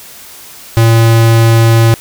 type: tone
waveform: square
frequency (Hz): 114.2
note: A#2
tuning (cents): -35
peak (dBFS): -5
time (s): 0.77-1.94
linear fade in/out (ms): 0
effects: white hiss -33 dBFS RMS until 2 s